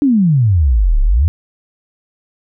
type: exponential two-way sweep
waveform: sine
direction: down then up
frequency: 297.9 to 32.46 to 89.6 Hz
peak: -8 dBFS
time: 0.02-1.28 s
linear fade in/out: 0 ms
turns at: 1.01 s
effects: none